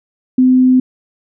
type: tone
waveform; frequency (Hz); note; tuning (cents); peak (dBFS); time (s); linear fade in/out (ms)
sine; 255.7; C4; -40; -6; 0.38-0.8; 5
effects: none